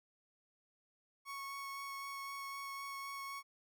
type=tone with vibrato; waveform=30% pulse; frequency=1105 Hz; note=C#6; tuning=6 cents flat; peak=-40 dBFS; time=1.25-3.43 s; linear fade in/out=50 ms; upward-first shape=sine; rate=3.9 Hz; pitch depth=9 cents each way; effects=none